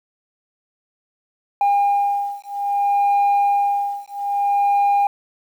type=beating tone pair; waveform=sine; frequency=807 / 807.61 Hz; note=G#5 / G#5; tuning=-50 / -49 cents; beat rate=0.61 Hz; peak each=-17 dBFS; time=1.61-5.07 s; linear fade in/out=2 ms; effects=tanh soft clip ceiling -12 dBFS + 8-bit